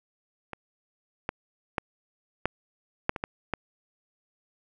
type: clicks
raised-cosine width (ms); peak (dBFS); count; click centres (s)
0.5; -21 / -13 / -11 / -9 / -7 / -18 / -14 / -12; 8; 0.533 / 1.291 / 1.782 / 2.456 / 3.094 / 3.162 / 3.239 / 3.537
effects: none